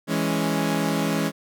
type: chord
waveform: sawtooth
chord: C# minor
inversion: first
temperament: equal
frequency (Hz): 164.81 / 207.7 / 277.2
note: E3 / G#3 / C#4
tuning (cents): 0 / 0 / 0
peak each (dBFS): -22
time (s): 0.07-1.32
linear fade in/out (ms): 50
effects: none